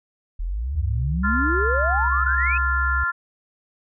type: exponential sweep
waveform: sine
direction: up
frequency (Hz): 37.47 to 2637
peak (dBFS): -23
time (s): 0.39-2.58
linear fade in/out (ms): 10
type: tone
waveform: sine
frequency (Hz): 67.6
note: C#2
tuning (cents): -43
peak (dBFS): -22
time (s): 0.75-3.04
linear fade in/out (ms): 5
type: harmonic tone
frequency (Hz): 347.4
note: F4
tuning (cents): -9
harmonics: 3 / 4 / 5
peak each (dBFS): -30 / -21 / -28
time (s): 1.23-3.12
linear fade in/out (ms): 20
effects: none